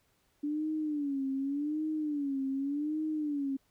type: tone with vibrato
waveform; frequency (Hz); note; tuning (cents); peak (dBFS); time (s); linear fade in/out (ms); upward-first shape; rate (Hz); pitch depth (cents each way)
sine; 289.2; D4; -27; -30; 0.43-3.57; 10; sine; 0.86; 130
effects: pink hiss -72 dBFS RMS until 3.7 s